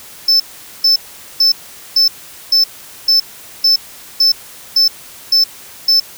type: tone bursts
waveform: triangle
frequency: 5274 Hz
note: E8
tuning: in tune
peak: -6 dBFS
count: 11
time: 0.28-6 s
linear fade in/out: 5 ms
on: 120 ms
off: 440 ms
effects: white hiss -36 dBFS RMS until 6.17 s